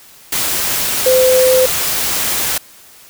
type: tone in noise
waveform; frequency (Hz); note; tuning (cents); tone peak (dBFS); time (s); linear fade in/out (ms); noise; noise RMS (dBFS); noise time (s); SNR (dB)
sine; 513; C5; -34; -8; 1.06-1.66; 5; white; -17; 0.32-2.58; +6
effects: white hiss -42 dBFS RMS until 3.09 s